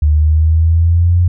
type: exponential sweep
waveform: sine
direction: up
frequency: 74.5 to 89.1 Hz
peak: -7 dBFS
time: 0.02-1.28 s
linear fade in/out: 5 ms
effects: none